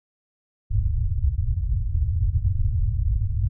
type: low-pass noise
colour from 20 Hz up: white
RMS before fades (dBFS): -22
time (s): 0.7-3.49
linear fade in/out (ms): 20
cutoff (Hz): 110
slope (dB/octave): 48
effects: none